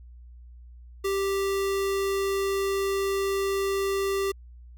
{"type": "tone", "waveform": "square", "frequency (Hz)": 392, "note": "G4", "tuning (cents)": 0, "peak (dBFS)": -25, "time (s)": [1.04, 4.32], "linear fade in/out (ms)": 10, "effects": ["added 60 Hz sine -44 dBFS peak until 4.77 s"]}